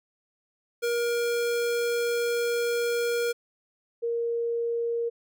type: tone pair in turn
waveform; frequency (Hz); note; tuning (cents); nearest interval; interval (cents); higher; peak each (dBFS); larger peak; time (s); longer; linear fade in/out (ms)
square / sine; 473.4 / 467.4; A#4 / A#4; +27 / +5; unison; 22; first; -25; neither; 0.82-3.33 / 4.02-5.1; first; 20
effects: none